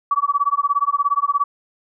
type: tone with tremolo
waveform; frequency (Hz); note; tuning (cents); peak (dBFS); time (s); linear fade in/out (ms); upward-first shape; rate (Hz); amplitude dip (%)
sine; 1142; D6; -49; -12; 0.11-1.44; 2; sine; 17; 100
effects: none